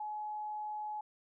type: tone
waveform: sine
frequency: 847 Hz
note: G#5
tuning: 34 cents sharp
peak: -37 dBFS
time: 0-1.01 s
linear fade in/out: 5 ms
effects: none